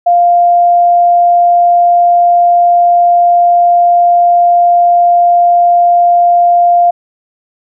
sine tone, 698.5 Hz, F5, in tune, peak -4 dBFS, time 0.06-6.91 s, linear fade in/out 10 ms, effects none

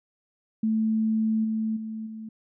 sine tone with level steps, 220 Hz, A3, in tune, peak -21 / -24 / -31 / -35 dBFS, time 0.63-2.29 s, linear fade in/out 5 ms, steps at 1.44 / 1.76 / 2.06 s, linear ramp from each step 10 ms, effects none

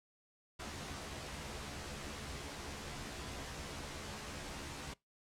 pink noise with comb filter, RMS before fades -45 dBFS, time 0.59-4.94 s, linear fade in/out 10 ms, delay 14 ms, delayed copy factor +0.7, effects noise-tail reverb RT60 0.2 s tail -23 dB re dry + low-pass 8000 Hz 12 dB/octave

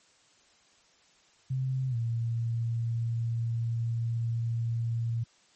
sine tone with pitch glide, 130.81 to 115.87 Hz, C3 to A#2, 0 to -10 cents, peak -27 dBFS, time 1.5-5.24 s, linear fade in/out 10 ms, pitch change -210 cents, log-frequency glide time 1.89-1.96 s, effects white hiss -63 dBFS RMS until 5.55 s + MP3 32 kbps

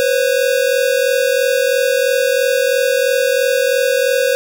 square tone pair together, 498 / 541 Hz, B4 / C#5, +14 / -42 cents, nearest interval minor second, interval 144 cents, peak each -16 dBFS, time 0-4.35 s, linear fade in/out 0 ms, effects none

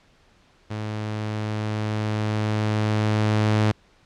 sawtooth tone with level ramp, 107.1 Hz, A2, 46 cents flat, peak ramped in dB -24 to -13 dBFS, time 0.7-3.72 s, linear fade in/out 10 ms, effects pink hiss -58 dBFS RMS until 4.05 s + low-pass 5000 Hz 12 dB/octave

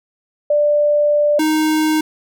sine / square tone pair in turn, 590 / 310.9 Hz, D5 / D#4, +8 / -1 cents, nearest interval major seventh, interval 1109 cents, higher first, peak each -11 / -14 dBFS, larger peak first, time 0.5-1.39 / 1.39-2.01 s, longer first, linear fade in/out 5 ms, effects none

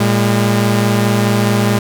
sawtooth tone pair together, 113.8 / 202.8 Hz, A#2 / G#3, -41 / -41 cents, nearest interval minor seventh, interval 1000 cents, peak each -10 dBFS, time 0-1.79 s, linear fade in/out 5 ms, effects none

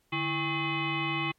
sine tone with frequency modulation, 1100 Hz, C#6, 14 cents flat, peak -27 dBFS, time 0.12-1.32 s, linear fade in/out 10 ms, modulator 477 Hz, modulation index 3.9, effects pink hiss -71 dBFS RMS until 1.38 s + MP3 64 kbps

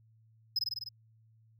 triangle tone with echo, 5090 Hz, D#8, 39 cents sharp, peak -26 dBFS, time 0.56-0.59 s, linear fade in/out 5 ms, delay 50 ms, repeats 6, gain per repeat -2 dB, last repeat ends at 0.89 s, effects added 111 Hz sine -61 dBFS peak until 1.59 s

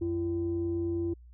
sine tone pair together, 90.02 / 338.5 Hz, F#2 / E4, -47 / +46 cents, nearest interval octave + major seventh, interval 2293 cents, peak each -34 / -28 dBFS, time 0.01-1.14 s, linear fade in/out 10 ms, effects tanh soft clip ceiling -22 dBFS + added 60 Hz sine -49 dBFS peak until 1.33 s

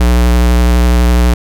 square tone with vibrato, 60.3 Hz, B1, 41 cents flat, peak -7 dBFS, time 0-1.34 s, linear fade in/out 5 ms, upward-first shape triangle, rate 12 Hz, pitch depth 31 cents each way, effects none

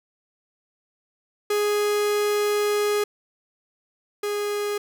45% pulse tone pair in turn, 415.3 / 412.9 Hz, G#4 / G#4, 0 / -10 cents, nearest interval unison, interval 10 cents, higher first, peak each -20 / -24 dBFS, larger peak first, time 1.5-3.04 / 4.23-4.78 s, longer first, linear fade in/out 5 ms, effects none

